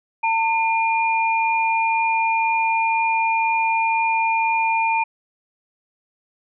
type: tone pair together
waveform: sine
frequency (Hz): 901 / 2414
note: A5 / D7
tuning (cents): +41 / +47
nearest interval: octave + perfect fourth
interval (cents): 1706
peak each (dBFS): -18 / -22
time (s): 0.23-5.04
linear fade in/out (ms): 10
effects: none